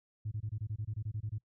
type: tone bursts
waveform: sine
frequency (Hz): 106.9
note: A2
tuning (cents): -49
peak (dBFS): -33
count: 13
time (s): 0.25-1.384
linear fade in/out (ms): 10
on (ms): 66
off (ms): 23
effects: noise-tail reverb RT60 0.1 s tail -25 dB re dry + tanh soft clip ceiling -29 dBFS